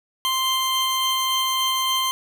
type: tone pair together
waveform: 40% pulse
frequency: 1046.5 / 3136 Hz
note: C6 / G7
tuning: 0 / 0 cents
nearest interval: octave + perfect fifth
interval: 1900 cents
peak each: -22 dBFS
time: 0.25-2.11 s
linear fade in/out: 0 ms
effects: none